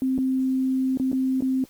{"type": "tone with dropouts", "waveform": "sine", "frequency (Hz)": 261.6, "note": "C4", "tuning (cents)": 0, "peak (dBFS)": -20, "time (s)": [0.02, 1.64], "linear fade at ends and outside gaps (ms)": 1, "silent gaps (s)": [[0.179, 0.186], [0.973, 0.998], [1.117, 1.129], [1.407, 1.422]], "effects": ["white hiss -55 dBFS RMS until 1.69 s", "Opus 32 kbps"]}